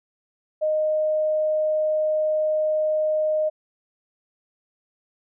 sine tone, 618 Hz, D#5, 12 cents flat, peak -19 dBFS, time 0.61-3.5 s, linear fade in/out 20 ms, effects none

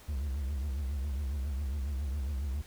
triangle tone with vibrato, 69.3 Hz, C#2, in tune, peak -29 dBFS, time 0.08-2.62 s, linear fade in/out 10 ms, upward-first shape triangle, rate 7.3 Hz, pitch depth 170 cents each way, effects pink hiss -55 dBFS RMS until 2.66 s

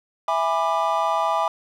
triangle chord, E dominant seventh, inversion none, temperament just, 659.3 / 824.1 / 988.9 / 1186.7 Hz, E5 / G#5 / B5 / D6, 0 / -14 / +2 / +18 cents, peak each -23 dBFS, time 0.28-1.48 s, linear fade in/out 2 ms, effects none

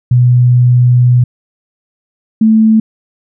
sine tone pair in turn, 123.47 / 220 Hz, B2 / A3, 0 / 0 cents, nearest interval minor seventh, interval 1000 cents, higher second, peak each -4 dBFS, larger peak neither, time 0.11-1.24 / 2.41-2.8 s, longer first, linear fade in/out 5 ms, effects none

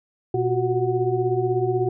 sine tone cluster, 121.7 / 358.6 / 374.8 / 738 Hz, B2 / F4 / F#4 / F#5, -25 / +46 / +22 / -5 cents, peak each -26 / -25 / -22 / -29 dBFS, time 0.34-1.89 s, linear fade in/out 5 ms, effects none

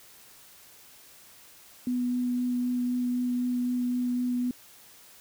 sine tone with vibrato, 246.9 Hz, B3, in tune, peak -25 dBFS, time 1.87-4.51 s, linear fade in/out 2 ms, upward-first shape sine, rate 3.9 Hz, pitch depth 9 cents each way, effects white hiss -53 dBFS RMS until 5.2 s

